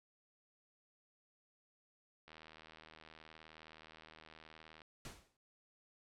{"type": "click train", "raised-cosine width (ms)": 0.3, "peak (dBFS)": -40, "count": 202, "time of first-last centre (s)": [2.28, 4.818], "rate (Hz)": 79.2}
{"type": "noise with exponential decay", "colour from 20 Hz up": "pink", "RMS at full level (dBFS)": -46, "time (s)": [5.05, 5.37], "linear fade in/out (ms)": 2, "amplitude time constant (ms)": 68}
{"effects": ["low-pass 10000 Hz 12 dB/octave"]}